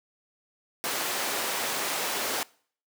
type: high-pass noise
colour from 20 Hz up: pink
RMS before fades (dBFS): -30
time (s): 0.84-2.43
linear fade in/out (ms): 0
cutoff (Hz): 440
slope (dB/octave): 12
effects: noise-tail reverb RT60 0.5 s tail -23 dB re dry